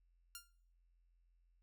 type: tone with exponential decay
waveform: 5% pulse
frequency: 1400 Hz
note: F6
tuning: 4 cents sharp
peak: -33 dBFS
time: 0.35-0.49 s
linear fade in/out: 1 ms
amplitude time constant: 29 ms
effects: noise-tail reverb RT60 0.5 s tail -17 dB re dry + added 43 Hz sine -70 dBFS peak until 1.62 s